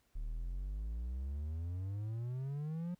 triangle exponential sweep, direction up, 35.8 to 180 Hz, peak -35 dBFS, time 0.15-2.95 s, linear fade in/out 10 ms, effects pink hiss -75 dBFS RMS until 2.99 s

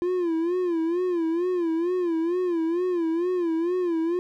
triangle tone with vibrato, 344.3 Hz, F4, 25 cents flat, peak -20 dBFS, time 0.02-4.19 s, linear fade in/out 0 ms, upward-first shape sine, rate 2.2 Hz, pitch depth 110 cents each way, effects none

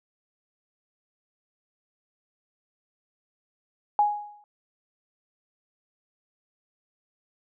sine tone with exponential decay, 830.6 Hz, G#5, in tune, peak -15 dBFS, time 3.99-4.44 s, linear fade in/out 1 ms, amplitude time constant 97 ms, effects none

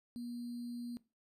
sine tone with sample-and-hold, 240 Hz, B3, 49 cents flat, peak -40 dBFS, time 0.16-0.97 s, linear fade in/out 0 ms, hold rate 4410 Hz, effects noise-tail reverb RT60 0.3 s tail -19 dB re dry + resampled to 32000 Hz

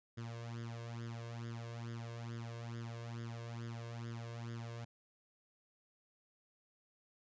sawtooth tone with flanger, 116.54 Hz, A#2, in tune, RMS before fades -45 dBFS, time 0.17-4.85 s, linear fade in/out 10 ms, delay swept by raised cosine 0.59 to 1.89 ms, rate 2.3 Hz, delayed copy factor +0.8, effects resampled to 16000 Hz

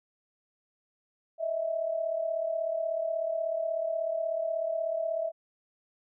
sine tone pair together, 622.6 / 659 Hz, D#5 / E5, +1 / -1 cents, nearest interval minor second, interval 98 cents, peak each -34 / -29 dBFS, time 1.38-5.32 s, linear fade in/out 50 ms, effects none

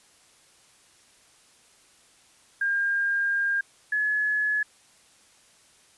sine tone pair in turn, 1608 / 1702.4 Hz, G6 / G#6, +44 / +42 cents, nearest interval minor second, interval 98 cents, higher second, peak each -22 dBFS, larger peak neither, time 2.61-3.61 / 3.92-4.63 s, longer first, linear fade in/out 5 ms, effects white hiss -58 dBFS RMS until 5.97 s + resampled to 24000 Hz

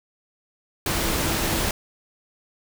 sine tone in noise, 330.5 Hz, E4, 5 cents sharp, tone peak -33 dBFS, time 0.87-1.66 s, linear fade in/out 2 ms, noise pink, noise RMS -24 dBFS, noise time 0.86-1.71 s, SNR -12 dB, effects none

